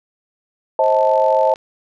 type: chord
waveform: sine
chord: A diminished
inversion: first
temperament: just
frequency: 528 / 633.6 / 880 Hz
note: C5 / Eb5 / A5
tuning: +16 / +31 / 0 cents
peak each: -16 dBFS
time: 0.79-1.54 s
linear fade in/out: 2 ms
type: click train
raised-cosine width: 0.2 ms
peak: -23 dBFS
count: 35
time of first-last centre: 0.84-1.559 s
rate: 47.3 Hz
effects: none